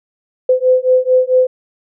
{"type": "beating tone pair", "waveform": "sine", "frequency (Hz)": [508, 512.5], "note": ["B4", "C5"], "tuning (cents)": [49, -36], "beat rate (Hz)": 4.5, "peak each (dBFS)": -12, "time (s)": [0.49, 1.47], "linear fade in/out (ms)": 5, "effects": []}